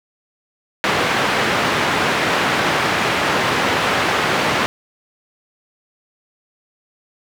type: band-pass noise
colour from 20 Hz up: white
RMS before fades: -18 dBFS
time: 0.84-4.66 s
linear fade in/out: 0 ms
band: 110 to 2000 Hz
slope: 12 dB/octave
effects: none